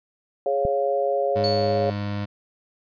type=chord; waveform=sine; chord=Db major; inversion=second; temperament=equal; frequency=415.3 / 554.4 / 698.5 Hz; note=Ab4 / Db5 / F5; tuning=0 / 0 / 0 cents; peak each=-26 / -22 / -26 dBFS; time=0.46-1.9 s; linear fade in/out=2 ms
type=click; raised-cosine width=5 ms; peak=-16 dBFS; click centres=0.652 s
type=tone; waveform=25% pulse; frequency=102.1 Hz; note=G#2; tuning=29 cents flat; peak=-22 dBFS; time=1.35-2.26 s; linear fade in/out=20 ms
type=tone with exponential decay; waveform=sine; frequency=4435 Hz; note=C#8; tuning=in tune; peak=-23 dBFS; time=1.44-2.18 s; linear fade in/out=1 ms; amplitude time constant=160 ms
effects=resampled to 11025 Hz